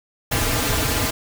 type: noise with comb filter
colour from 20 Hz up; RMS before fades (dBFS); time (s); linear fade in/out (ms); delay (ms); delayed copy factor
pink; -21; 0.31-1.11; 10; 5.4; -0.9
effects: none